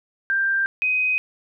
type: tone pair in turn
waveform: sine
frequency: 1582 / 2511 Hz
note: G6 / D#7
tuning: +15 / +15 cents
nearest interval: minor sixth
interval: 800 cents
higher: second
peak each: -18 dBFS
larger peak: neither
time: 0.3-0.66 / 0.82-1.18 s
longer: neither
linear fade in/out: 0 ms
effects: none